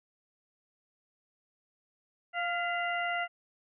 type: harmonic tone with a mistuned harmonic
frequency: 698.5 Hz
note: F5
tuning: in tune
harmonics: 1 / 2 / 3 / 4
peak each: -33 / -35 / -35 / -40 dBFS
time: 2.33-3.28 s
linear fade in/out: 50 ms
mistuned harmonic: 3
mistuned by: -55 cents
effects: none